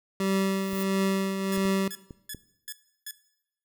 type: tone with tremolo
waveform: 25% pulse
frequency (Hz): 193.4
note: G3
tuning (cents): -23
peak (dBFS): -19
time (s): 0.2-1.88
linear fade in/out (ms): 2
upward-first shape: triangle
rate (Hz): 1.5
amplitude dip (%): 55
type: noise with exponential growth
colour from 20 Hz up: violet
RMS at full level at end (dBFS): -36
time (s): 0.32-0.83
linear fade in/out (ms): 2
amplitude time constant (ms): 110
type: clicks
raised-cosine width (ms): 3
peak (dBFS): -28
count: 5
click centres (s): 0.732 / 1.578 / 1.653 / 2.108 / 2.347
type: tone bursts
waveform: 5% pulse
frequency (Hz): 1710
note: A6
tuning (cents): -50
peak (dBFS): -24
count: 5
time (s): 1.52-3.11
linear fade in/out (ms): 2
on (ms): 46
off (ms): 340
effects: noise-tail reverb RT60 0.8 s tail -18 dB re dry